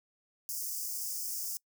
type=high-pass noise; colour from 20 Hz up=white; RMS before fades=-37 dBFS; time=0.49-1.57 s; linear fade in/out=0 ms; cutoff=4900 Hz; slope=96 dB/octave; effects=noise-tail reverb RT60 0.1 s tail -25 dB re dry